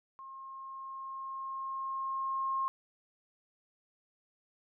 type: tone with level ramp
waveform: sine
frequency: 1071 Hz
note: C6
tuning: 40 cents sharp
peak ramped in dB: -45 to -29 dBFS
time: 0.19-2.68 s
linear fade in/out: 0 ms
effects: none